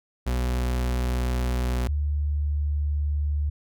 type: tone pair in turn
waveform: 40% pulse / sine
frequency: 61.74 / 73.42 Hz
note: B1 / D2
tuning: 0 / 0 cents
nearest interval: minor third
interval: 300 cents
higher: second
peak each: -22 dBFS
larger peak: neither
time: 0.26-1.88 / 1.88-3.5 s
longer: neither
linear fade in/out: 10 ms
effects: none